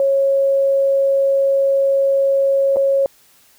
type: tone with dropouts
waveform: sine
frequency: 548 Hz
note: C#5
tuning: 20 cents flat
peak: -12 dBFS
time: 0-3.06 s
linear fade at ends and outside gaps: 1 ms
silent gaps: 2.761-2.768 s
effects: white hiss -52 dBFS RMS until 3.58 s